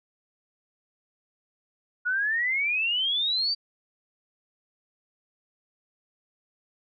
sine exponential sweep, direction up, 1438 to 4699 Hz, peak -23 dBFS, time 2.05-3.55 s, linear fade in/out 20 ms, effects none

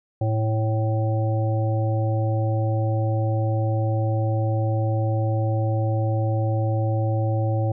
harmonic tone, 110 Hz, A2, in tune, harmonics 1 / 3 / 5 / 7, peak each -20 / -31 / -29 / -32 dBFS, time 0.21-7.72 s, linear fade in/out 5 ms, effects none

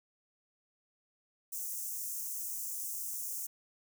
white high-pass noise, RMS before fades -39 dBFS, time 1.52-3.47 s, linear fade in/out 10 ms, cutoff 6000 Hz, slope 48 dB/octave, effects none

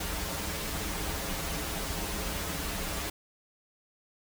pink noise with comb filter, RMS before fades -34 dBFS, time 0-3.1 s, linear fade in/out 5 ms, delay 8.2 ms, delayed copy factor -0.75, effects none

